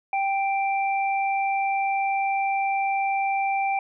sine tone pair together, 785 / 2354 Hz, G5 / D7, +2 / +3 cents, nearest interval octave + perfect fifth, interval 1901 cents, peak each -22 / -29 dBFS, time 0.13-3.79 s, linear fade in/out 2 ms, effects none

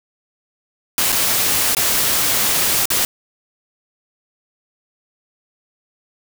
white noise with dropouts, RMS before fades -17 dBFS, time 0.98-3.05 s, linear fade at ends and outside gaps 1 ms, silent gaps 1.121-1.125 / 1.749-1.768 / 2.856-2.903 s, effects none

